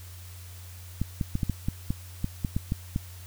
clicks, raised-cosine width 5 ms, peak -14 dBFS, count 12, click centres 1.016 / 1.212 / 1.354 / 1.432 / 1.497 / 1.685 / 1.905 / 2.244 / 2.448 / 2.565 / 2.721 / 2.961 s, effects added 89 Hz sine -42 dBFS peak until 3.26 s + white hiss -50 dBFS RMS until 3.26 s

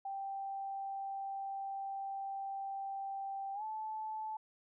sine tone with pitch glide, 784 to 869.9 Hz, G5 to A5, 0 to -20 cents, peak -38 dBFS, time 0.05-4.37 s, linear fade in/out 5 ms, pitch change +180 cents, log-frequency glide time 3.54-3.63 s, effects none

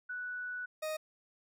sine / 40% pulse tone pair in turn, 1480 / 622.3 Hz, F#6 / D#5, 0 / 0 cents, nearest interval octave + minor third, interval 1500 cents, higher first, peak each -37 / -34 dBFS, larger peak second, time 0.09-0.66 / 0.82-0.97 s, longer first, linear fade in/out 10 ms, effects none

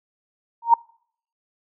sine tone with exponential growth, 930 Hz, A#5, 4 cents flat, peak -6 dBFS, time 0.62-0.74 s, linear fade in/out 5 ms, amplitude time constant 26 ms, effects noise-tail reverb RT60 0.6 s tail -26 dB re dry

